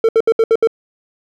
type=tone bursts; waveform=triangle; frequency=451 Hz; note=A4; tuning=43 cents sharp; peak=-6 dBFS; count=6; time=0.04-0.673 s; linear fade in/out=2 ms; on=48 ms; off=69 ms; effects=none